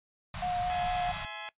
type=band-stop noise; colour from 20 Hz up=pink; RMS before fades=-39 dBFS; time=0.34-1.25 s; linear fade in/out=2 ms; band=210 to 590 Hz; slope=96 dB/octave
type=tone with vibrato; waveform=sine; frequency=718 Hz; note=F5; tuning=48 cents sharp; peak=-29 dBFS; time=0.42-1.12 s; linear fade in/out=5 ms; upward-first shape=sine; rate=4.5 Hz; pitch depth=14 cents each way
type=chord; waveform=10% pulse; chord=E augmented; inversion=none; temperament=equal with one note detuned; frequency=659.3 / 842.7 / 1046.5 Hz; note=E5 / G#5 / B#5; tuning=0 / +25 / 0 cents; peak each=-35 / -31 / -36 dBFS; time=0.7-1.49 s; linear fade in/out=0 ms
effects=noise-tail reverb RT60 0.1 s tail -20 dB re dry + resampled to 8000 Hz